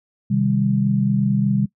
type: chord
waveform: sine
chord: C minor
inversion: none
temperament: equal with one note detuned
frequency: 130.81 / 155.56 / 199.31 Hz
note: C3 / Eb3 / G3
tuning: 0 / 0 / +29 cents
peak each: -20 / -24 / -18 dBFS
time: 0.3-1.66 s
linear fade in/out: 10 ms
effects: noise-tail reverb RT60 0.1 s tail -21 dB re dry